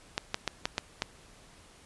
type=clicks; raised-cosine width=0.2 ms; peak=-11 dBFS; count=6; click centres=0.179 / 0.344 / 0.477 / 0.655 / 0.781 / 1.021 s; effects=pink hiss -56 dBFS RMS until 1.85 s + resampled to 24000 Hz